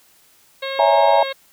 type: harmonic tone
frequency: 541 Hz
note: C#5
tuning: 42 cents flat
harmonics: 1 / 2 / 3 / 4 / 5 / 6 / 7 / 8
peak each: -26 / -33 / -33 / -32 / -37 / -37 / -32 / -39 dBFS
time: 0.62-1.33 s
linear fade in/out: 10 ms
type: chord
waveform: sine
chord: A# half-diminished seventh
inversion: first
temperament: equal with one note detuned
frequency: 560.8 / 659.3 / 830.6 / 932.3 Hz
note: C#5 / E5 / G#5 / A#5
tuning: +20 / 0 / 0 / 0 cents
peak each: -17 dBFS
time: 0.79-1.23 s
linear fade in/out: 2 ms
effects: white hiss -54 dBFS RMS until 1.52 s